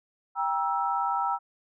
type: chord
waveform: sine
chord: E diminished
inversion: first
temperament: just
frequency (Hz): 791.1 / 949.3 / 1318.5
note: G5 / Bb5 / E6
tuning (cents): +16 / +31 / 0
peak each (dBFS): -29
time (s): 0.35-1.39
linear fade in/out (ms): 50
effects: none